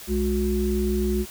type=tone cluster; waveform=sine; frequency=63.3 / 208 / 363.4 Hz; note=B1 / G#3 / F#4; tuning=+43 / +3 / -31 cents; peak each=-25 dBFS; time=0.07-1.26 s; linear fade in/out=50 ms; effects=white hiss -41 dBFS RMS until 1.3 s